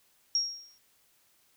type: tone with exponential decay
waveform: sine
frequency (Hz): 5588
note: F8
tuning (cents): 0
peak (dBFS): -22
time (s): 0.35-0.78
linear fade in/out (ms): 1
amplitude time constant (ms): 93
effects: white hiss -67 dBFS RMS until 1.56 s

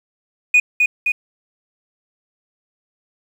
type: tone with echo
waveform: sine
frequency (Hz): 2475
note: D#7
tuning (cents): -10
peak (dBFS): -6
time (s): 0.54-0.6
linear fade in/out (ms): 5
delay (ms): 260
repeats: 2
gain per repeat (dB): -4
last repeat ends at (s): 1.12
effects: tanh soft clip ceiling -7 dBFS + 7-bit

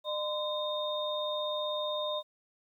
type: tone cluster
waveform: sine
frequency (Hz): 605 / 1026 / 3671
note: D#5 / C6 / A#7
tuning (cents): -49 / -34 / -27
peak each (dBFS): -33 / -38 / -36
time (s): 0.04-2.23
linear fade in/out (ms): 50
effects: 11-bit

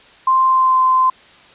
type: tone with pitch glide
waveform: sine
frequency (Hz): 1046.5 to 1034.5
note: C6 to C6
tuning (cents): 0 to -20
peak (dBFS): -10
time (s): 0.27-1.1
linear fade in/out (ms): 5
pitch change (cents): -20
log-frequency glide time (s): 0.46-0.8
effects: white hiss -45 dBFS RMS until 1.54 s + resampled to 8000 Hz

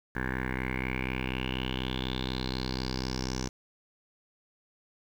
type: tone with low-pass filter sweep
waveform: 10% pulse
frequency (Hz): 64.1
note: C2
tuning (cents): -35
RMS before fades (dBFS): -33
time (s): 0.15-3.49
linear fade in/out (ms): 10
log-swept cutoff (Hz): 1700 to 6000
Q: 6.8
effects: 9-bit

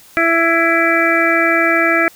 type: harmonic tone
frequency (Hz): 332.6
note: E4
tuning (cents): +16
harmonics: 1 / 2 / 4 / 5 / 6 / 7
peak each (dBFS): -18 / -18 / -18 / -18 / -18 / -18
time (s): 0.17-2.08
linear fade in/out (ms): 0
effects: white hiss -44 dBFS RMS until 2.15 s

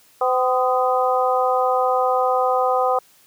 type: harmonic tone with a mistuned harmonic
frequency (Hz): 255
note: C4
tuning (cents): -44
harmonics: 2 / 3 / 4 / 5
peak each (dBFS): -20 / -20 / -25 / -23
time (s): 0.21-2.99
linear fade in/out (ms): 5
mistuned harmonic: 5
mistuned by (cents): -41
effects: white hiss -54 dBFS RMS until 3.26 s + high-pass 80 Hz 12 dB/octave

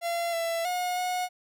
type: tone with pitch steps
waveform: 45% pulse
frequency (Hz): 683 / 668 / 721 / 727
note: F5 / E5 / F#5 / F#5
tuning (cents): -39 / +23 / -45 / -31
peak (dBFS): -27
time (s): 0.01-1.29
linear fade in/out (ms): 50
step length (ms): 320
effects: none

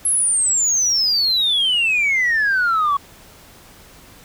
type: exponential sweep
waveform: sine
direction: down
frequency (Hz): 11175 to 1108.7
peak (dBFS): -13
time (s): 0.05-2.97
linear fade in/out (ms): 5
effects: tanh soft clip ceiling -12 dBFS + pink hiss -45 dBFS RMS until 4.24 s

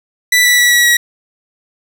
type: tone with pitch steps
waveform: sawtooth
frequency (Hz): 1975.5 / 1960.7 / 1946.1 / 1931.5 / 1917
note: B6 / B6 / B6 / B6 / A#6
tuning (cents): 0 / -13 / -26 / -39 / +48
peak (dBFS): -4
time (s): 0.32-0.97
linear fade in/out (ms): 5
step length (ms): 130
effects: none

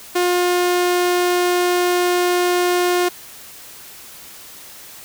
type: tone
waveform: sawtooth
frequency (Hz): 356.1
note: F4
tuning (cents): +34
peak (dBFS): -11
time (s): 0.15-3.09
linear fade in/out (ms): 10
effects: white hiss -39 dBFS RMS until 5.04 s

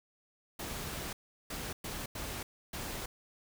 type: noise bursts at uneven times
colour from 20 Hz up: pink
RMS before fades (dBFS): -40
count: 5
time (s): 0.59-1.13 / 1.5-1.73 / 1.84-2.06 / 2.15-2.43 / 2.73-3.06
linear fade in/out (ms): 5
effects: none

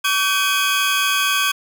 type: tone cluster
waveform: 40% pulse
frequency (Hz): 1139 / 1543 / 2515 / 3313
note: C#6 / G6 / D#7 / G#7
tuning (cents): +47 / -28 / +18 / -5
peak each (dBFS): -21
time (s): 0.04-1.52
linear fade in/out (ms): 10
effects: none

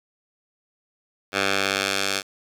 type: tone with band-pass filter sweep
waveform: 10% pulse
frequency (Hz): 98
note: G2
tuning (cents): 0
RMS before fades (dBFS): -24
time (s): 1.32-2.23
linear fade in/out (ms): 50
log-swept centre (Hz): 2300 to 4800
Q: 0.71
effects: 7-bit

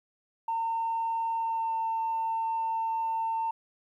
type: tone with pitch glide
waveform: sine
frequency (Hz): 910 to 901.1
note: A#5 to A5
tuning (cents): -42 to +41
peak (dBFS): -26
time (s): 0.48-3.51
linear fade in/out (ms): 5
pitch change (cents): -17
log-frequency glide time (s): 1.37-1.73
effects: tanh soft clip ceiling -23 dBFS + 11-bit

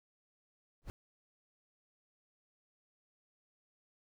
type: noise with exponential growth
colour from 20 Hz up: brown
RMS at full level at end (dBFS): -35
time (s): 0.82-0.9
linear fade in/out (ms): 0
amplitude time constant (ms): 16
effects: none

